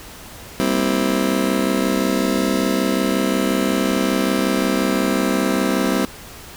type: chord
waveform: 30% pulse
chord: C dominant seventh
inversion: second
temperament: just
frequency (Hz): 196.22 / 235.5 / 261.6 / 327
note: G3 / Bb3 / C4 / E4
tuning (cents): +2 / +18 / 0 / -14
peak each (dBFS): -19 / -23 / -18 / -21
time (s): 0.6-6.05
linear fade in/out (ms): 0
effects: pink hiss -38 dBFS RMS until 6.56 s